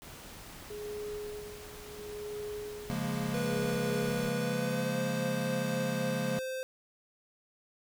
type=noise; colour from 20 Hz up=pink; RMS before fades=-48 dBFS; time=0.02-4.29 s; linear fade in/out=0 ms
type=tone with tremolo; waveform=sine; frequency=418.3 Hz; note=G#4; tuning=12 cents sharp; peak=-36 dBFS; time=0.7-4.29 s; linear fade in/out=5 ms; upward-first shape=sine; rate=0.72 Hz; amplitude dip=80%
type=chord; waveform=square; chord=Bb minor seventh; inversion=first; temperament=equal; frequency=138.59 / 174.61 / 207.7 / 233.1 Hz; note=Db3 / F3 / Ab3 / Bb3; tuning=0 / 0 / 0 / 0 cents; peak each=-38 dBFS; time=2.9-6.39 s; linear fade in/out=0 ms
type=tone with pitch glide; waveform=square; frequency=488.1 to 520.1 Hz; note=B4 to C5; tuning=-20 to -10 cents; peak=-35 dBFS; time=3.34-6.63 s; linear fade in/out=0 ms; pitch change=+110 cents; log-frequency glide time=4.36-5.02 s
effects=none